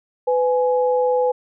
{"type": "tone pair together", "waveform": "sine", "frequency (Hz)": [501, 837.6], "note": ["B4", "G#5"], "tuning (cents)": [25, 15], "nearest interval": "major sixth", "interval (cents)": 890, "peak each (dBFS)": [-16, -22], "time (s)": [0.27, 1.32], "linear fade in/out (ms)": 10, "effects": []}